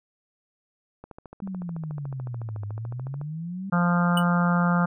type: click train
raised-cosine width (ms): 1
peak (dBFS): -27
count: 31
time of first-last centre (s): 1.04-3.214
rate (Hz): 13.8
type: exponential two-way sweep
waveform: sine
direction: down then up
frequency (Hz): 198.8 to 101.1 to 198.8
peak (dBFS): -30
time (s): 1.42-3.7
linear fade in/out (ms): 5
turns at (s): 2.65
type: harmonic tone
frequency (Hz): 174.61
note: F3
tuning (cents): 0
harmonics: 1 / 3 / 4 / 5 / 6 / 7 / 8 / 9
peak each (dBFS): -20 / -33 / -32 / -32 / -35 / -29 / -30 / -38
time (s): 3.72-4.86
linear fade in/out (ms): 10
type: tone with exponential decay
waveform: square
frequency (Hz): 2960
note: F#7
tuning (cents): 0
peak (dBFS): -23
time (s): 4.17-4.24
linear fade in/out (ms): 5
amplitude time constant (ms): 15
effects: none